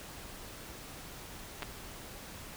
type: clicks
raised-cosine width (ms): 0.3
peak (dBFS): -21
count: 2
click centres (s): 1.623 / 1.63
effects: pink hiss -47 dBFS RMS until 2.56 s